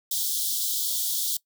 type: high-pass noise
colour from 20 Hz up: white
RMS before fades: -27 dBFS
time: 0.11-1.37 s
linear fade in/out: 5 ms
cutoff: 3200 Hz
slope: 96 dB/octave
effects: noise-tail reverb RT60 0.1 s tail -21 dB re dry